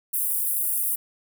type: high-pass noise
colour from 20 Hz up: pink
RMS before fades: -25 dBFS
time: 0.13-0.96 s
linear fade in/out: 10 ms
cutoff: 9600 Hz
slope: 48 dB/octave
effects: none